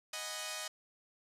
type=chord; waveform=5% pulse; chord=G# minor seventh; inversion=second; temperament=equal; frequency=622.3 / 740 / 830.6 / 987.8 Hz; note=D#5 / F#5 / G#5 / B5; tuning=0 / 0 / 0 / 0 cents; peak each=-30 / -35 / -36 / -36 dBFS; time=0.13-0.68 s; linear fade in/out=5 ms; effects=resampled to 32000 Hz